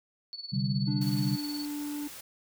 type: tone with tremolo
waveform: sine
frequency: 4447 Hz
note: C#8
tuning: 5 cents sharp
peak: -35 dBFS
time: 0.33-1.65 s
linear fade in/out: 0 ms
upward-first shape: sine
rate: 19 Hz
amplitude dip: 80%
type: chord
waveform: sine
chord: C suspended second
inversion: none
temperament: equal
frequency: 130.81 / 146.83 / 196 Hz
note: C3 / D3 / G3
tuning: 0 / 0 / 0 cents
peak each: -30 / -32 / -30 dBFS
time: 0.52-1.37 s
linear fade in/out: 20 ms
type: tone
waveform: triangle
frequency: 293.1 Hz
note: D4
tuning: 3 cents flat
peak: -31 dBFS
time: 0.87-2.08 s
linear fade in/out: 10 ms
type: noise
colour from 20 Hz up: white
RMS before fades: -45 dBFS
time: 1.01-2.21 s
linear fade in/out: 5 ms
effects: none